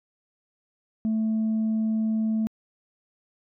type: tone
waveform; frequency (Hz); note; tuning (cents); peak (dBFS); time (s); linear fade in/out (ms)
sine; 220; A3; 0; -20; 1.05-2.47; 0
effects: tanh soft clip ceiling -20 dBFS